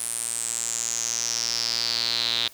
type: tone with band-pass filter sweep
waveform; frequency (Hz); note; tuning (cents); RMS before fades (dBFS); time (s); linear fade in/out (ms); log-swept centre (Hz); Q
sawtooth; 116.54; A#2; 0; -27; 0-2.48; 5; 9700 to 3700; 7
effects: white hiss -50 dBFS RMS until 2.53 s